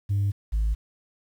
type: tone pair in turn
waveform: sine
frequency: 100 / 53.59 Hz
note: G2 / A1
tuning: +35 / -45 cents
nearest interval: major seventh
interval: 1080 cents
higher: first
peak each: -19 dBFS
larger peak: neither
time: 0.09-0.32 / 0.52-0.75 s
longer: neither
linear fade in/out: 20 ms
effects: tanh soft clip ceiling -19 dBFS + 9-bit